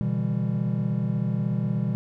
triangle chord, E minor seventh, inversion second, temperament just, 123.61 / 148.33 / 164.81 / 197.78 Hz, B2 / D3 / E3 / G3, +2 / +18 / 0 / +16 cents, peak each -25 / -30 / -27 / -26 dBFS, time 0.01-1.95 s, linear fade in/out 0 ms, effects none

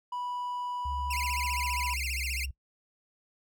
triangle tone, 983 Hz, B5, 8 cents flat, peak -31 dBFS, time 0.12-1.94 s, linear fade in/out 5 ms
sine tone with pitch glide, 70.2 to 66.45 Hz, C#2 to C2, +22 to +27 cents, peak -34 dBFS, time 0.85-2.51 s, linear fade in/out 5 ms, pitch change -95 cents, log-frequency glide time 1.18-2.26 s
sawtooth tone with vibrato, 2400 Hz, D7, 37 cents sharp, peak -29 dBFS, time 1.1-2.46 s, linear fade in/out 10 ms, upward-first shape sine, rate 15 Hz, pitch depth 260 cents each way
effects noise-tail reverb RT60 0.1 s tail -20 dB re dry

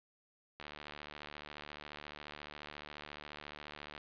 click train, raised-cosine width 0.3 ms, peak -30 dBFS, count 252, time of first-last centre 0.6-3.978 s, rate 74.3 Hz, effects resampled to 11025 Hz + 11-bit

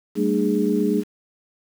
sine tone cluster, 195.7 / 224.2 / 300.9 / 414.2 Hz, G3 / A3 / D4 / G#4, -3 / +33 / +42 / -5 cents, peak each -23 dBFS, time 0.15-1.04 s, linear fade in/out 50 ms, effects 7-bit

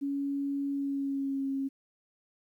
sine tone with pitch glide, 280 to 271.7 Hz, C#4 to C#4, +18 to -35 cents, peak -29 dBFS, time 0.01-1.69 s, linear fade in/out 20 ms, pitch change -53 cents, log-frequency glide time 0.72-1.48 s, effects 11-bit

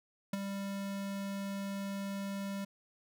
square tone with ADSR envelope, 197.6 Hz, G3, 14 cents sharp, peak -30 dBFS, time 0.33-2.65 s, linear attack 5 ms, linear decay 18 ms, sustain -7 dB, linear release 9 ms, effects none

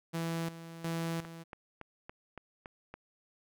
sawtooth tone with tremolo, 165.7 Hz, E3, 9 cents sharp, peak -29 dBFS, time 0.13-1.44 s, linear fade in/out 20 ms, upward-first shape square, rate 1.4 Hz, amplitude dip 75%
click train, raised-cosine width 0.5 ms, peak -29 dBFS, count 7, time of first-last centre 1.25-2.94 s, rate 3.55 Hz
effects none

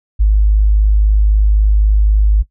sine tone, 51.91 Hz, G#1, in tune, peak -7 dBFS, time 0.19-2.43 s, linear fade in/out 20 ms, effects noise-tail reverb RT60 0.1 s tail -17 dB re dry

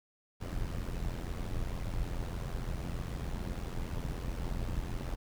brown noise with amplitude modulation, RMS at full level -33 dBFS, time 0.4-5.16 s, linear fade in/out 20 ms, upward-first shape sine, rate 86.6 Hz, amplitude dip 75%, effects none

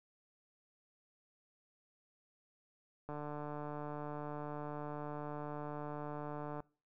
click train, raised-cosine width 1 ms, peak -30 dBFS, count 521, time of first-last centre 3.09-6.604 s, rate 148 Hz, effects noise-tail reverb RT60 0.4 s tail -24 dB re dry

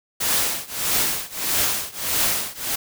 white noise with tremolo, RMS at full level -19 dBFS, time 0.2-2.76 s, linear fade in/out 10 ms, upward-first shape triangle, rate 1.6 Hz, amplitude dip 95%, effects none

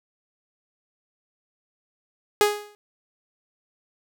sawtooth tone with exponential decay, 415.3 Hz, G#4, in tune, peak -9 dBFS, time 2.41-2.75 s, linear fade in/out 0 ms, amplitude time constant 72 ms, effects none

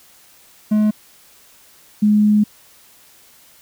triangle / sine tone pair in turn, 212.7 / 210 Hz, G#3 / G#3, +42 / +19 cents, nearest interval unison, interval 23 cents, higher first, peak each -10 dBFS, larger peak neither, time 0.71-0.91 / 2.02-2.44 s, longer second, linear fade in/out 10 ms, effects white hiss -49 dBFS RMS until 3.61 s

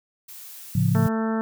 blue noise, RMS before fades -41 dBFS, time 0.28-1.09 s, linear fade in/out 10 ms
sine chord, A augmented, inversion none, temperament equal, 110 / 138.59 / 174.61 Hz, A2 / C#3 / E#3, 0 / 0 / 0 cents, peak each -22 dBFS, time 0.75-1.07 s, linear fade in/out 5 ms
harmonic tone, 222.4 Hz, A3, 19 cents sharp, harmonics 1 / 2 / 3 / 4 / 5 / 6 / 7 / 8, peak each -23 / -30 / -34 / -34 / -39 / -35 / -40 / -42 dBFS, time 0.95-1.41 s, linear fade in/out 0 ms
effects none

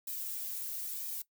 violet noise with flanger, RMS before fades -39 dBFS, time 0.07-1.22 s, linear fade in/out 5 ms, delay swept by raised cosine 1.4 to 2.8 ms, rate 1 Hz, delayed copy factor -0.6, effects noise-tail reverb RT60 0.1 s tail -18 dB re dry

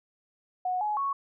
sine tone with pitch steps, 733 / 843 / 1108 Hz, F#5 / G#5 / C#6, -16 / +26 / -1 cents, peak -26 dBFS, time 0.65-1.13 s, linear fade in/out 5 ms, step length 160 ms, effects none

